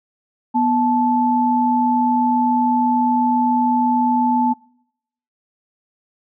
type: tone pair together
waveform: sine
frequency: 245 / 873 Hz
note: B3 / A5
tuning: -14 / -14 cents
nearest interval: octave + minor seventh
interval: 2200 cents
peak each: -17 / -16 dBFS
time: 0.54-4.54 s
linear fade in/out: 20 ms
effects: noise-tail reverb RT60 0.8 s tail -26 dB re dry